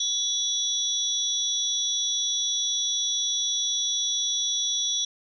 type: tone cluster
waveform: sine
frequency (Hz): 3431 / 3887 / 5820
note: A7 / B7 / F#8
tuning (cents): -44 / -28 / -29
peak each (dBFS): -26 / -32 / -28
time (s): 0-5.05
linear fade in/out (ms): 5
effects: none